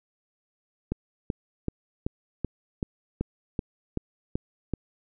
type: click train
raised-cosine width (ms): 3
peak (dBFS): -14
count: 11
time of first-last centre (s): 0.92-4.737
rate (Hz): 2.62
effects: none